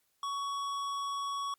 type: tone with hard clipping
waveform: sine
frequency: 1120 Hz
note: C#6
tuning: 18 cents sharp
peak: -35 dBFS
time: 0.23-1.54 s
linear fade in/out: 2 ms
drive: 13 dB
effects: white hiss -75 dBFS RMS until 1.58 s + Opus 48 kbps